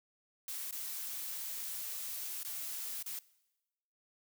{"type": "noise with dropouts", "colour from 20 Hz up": "blue", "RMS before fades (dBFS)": -41, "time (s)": [0.48, 3.19], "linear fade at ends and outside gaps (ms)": 2, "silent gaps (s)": [[0.71, 0.725], [2.432, 2.448], [3.027, 3.061]], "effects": ["noise-tail reverb RT60 1.0 s tail -21 dB re dry"]}